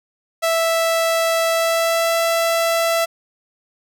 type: tone with pitch glide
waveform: sawtooth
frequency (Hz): 659.3 to 665.8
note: E5 to E5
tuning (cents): 0 to +17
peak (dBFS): -12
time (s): 0.42-3.06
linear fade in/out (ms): 20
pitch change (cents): +17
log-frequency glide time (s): 1.5-2.15
effects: none